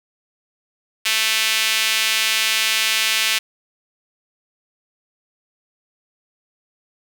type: tone with high-pass filter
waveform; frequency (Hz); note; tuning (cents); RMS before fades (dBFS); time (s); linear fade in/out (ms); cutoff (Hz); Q
sawtooth; 220; A3; 0; -19; 1.05-3.39; 10; 2600; 1.7
effects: 7-bit